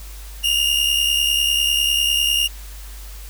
40% pulse tone pair together, 2794 / 2864 Hz, F7 / F7, 0 / +43 cents, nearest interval unison, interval 43 cents, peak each -18 dBFS, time 0.43-2.48 s, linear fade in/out 20 ms, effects added 50 Hz sine -33 dBFS peak until 3.29 s + white hiss -42 dBFS RMS until 3.29 s

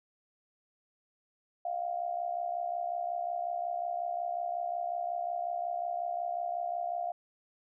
sine tone with amplitude modulation, 698.5 Hz, F5, in tune, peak -28 dBFS, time 1.65-7.12 s, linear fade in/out 5 ms, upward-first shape sine, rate 65.5 Hz, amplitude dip 75%, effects none

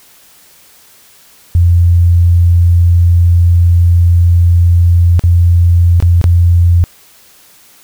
sine tone with dropouts, 86.5 Hz, F2, 16 cents flat, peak -4 dBFS, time 1.55-6.84 s, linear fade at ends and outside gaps 0 ms, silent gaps 5.194-5.238 / 6.002-6.025 / 6.214-6.241 s, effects white hiss -43 dBFS RMS until 7.83 s

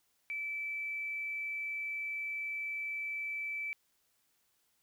triangle tone with tanh clipping, 2316 Hz, D7, 25 cents flat, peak -35 dBFS, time 0.3-3.73 s, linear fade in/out 0 ms, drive 2 dB, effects white hiss -75 dBFS RMS until 4.82 s

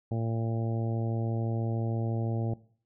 harmonic tone, 113.9 Hz, A#2, 40 cents flat, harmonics 1 / 2 / 3 / 4 / 5 / 6 / 7, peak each -29 / -35 / -39 / -41 / -43 / -45 / -46 dBFS, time 0.11-2.54 s, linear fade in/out 5 ms, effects noise-tail reverb RT60 0.5 s tail -19 dB re dry

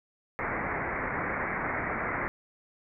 white low-pass noise, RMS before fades -32 dBFS, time 0.39-2.28 s, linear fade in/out 0 ms, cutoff 2200 Hz, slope 96 dB/octave, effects none

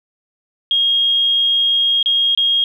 sine tone with dropouts, 3257 Hz, G#7, 34 cents flat, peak -12 dBFS, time 0.71-2.64 s, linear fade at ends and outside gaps 1 ms, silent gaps 2.028-2.059 / 2.35-2.375 s, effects 8-bit

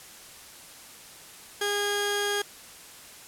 sawtooth tone pair together, 408.5 / 1634 Hz, G#4 / G#6, -29 / -29 cents, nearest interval 2 octaves, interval 2400 cents, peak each -24 / -24 dBFS, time 1.61-2.42 s, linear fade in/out 5 ms, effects white hiss -47 dBFS RMS until 3.27 s + low-pass 12000 Hz 12 dB/octave

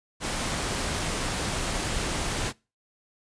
pink noise, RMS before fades -29 dBFS, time 0.2-2.53 s, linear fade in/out 50 ms, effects noise-tail reverb RT60 0.3 s tail -24 dB re dry + resampled to 22050 Hz

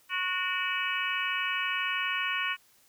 harmonic tone with a mistuned harmonic, 367.2 Hz, F#4, 13 cents flat, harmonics 3 / 4 / 5 / 6 / 7 / 8, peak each -35 / -35 / -35 / -35 / -35 / -35 dBFS, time 0.09-2.57 s, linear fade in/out 50 ms, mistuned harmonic 6, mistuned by +74 cents, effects white hiss -63 dBFS RMS until 2.88 s

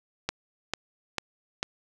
click train, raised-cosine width 0.2 ms, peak -10 dBFS, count 4, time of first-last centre 0.29-1.629 s, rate 2.24 Hz, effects none

